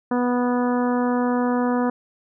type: harmonic tone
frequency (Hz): 245.9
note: B3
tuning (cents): -7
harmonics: 1 / 2 / 3 / 4 / 5 / 6 / 7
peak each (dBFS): -20 / -25 / -29 / -29 / -33 / -36 / -39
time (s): 0.11-1.9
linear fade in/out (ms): 5
effects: none